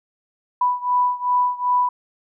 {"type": "beating tone pair", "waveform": "sine", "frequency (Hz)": [987.8, 990.4], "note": ["B5", "B5"], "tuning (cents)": [0, 5], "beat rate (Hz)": 2.6, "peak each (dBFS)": [-19, -21], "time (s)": [0.61, 1.89], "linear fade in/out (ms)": 5, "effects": []}